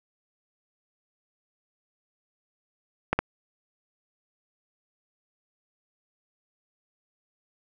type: clicks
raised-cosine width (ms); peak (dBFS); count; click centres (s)
0.5; -7; 2; 3.13 / 3.19
effects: none